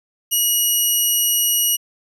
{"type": "tone", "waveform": "5% pulse", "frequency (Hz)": 2900, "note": "F#7", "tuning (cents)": -35, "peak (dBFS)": -6, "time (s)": [0.31, 1.77], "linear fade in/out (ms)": 20, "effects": ["resampled to 32000 Hz"]}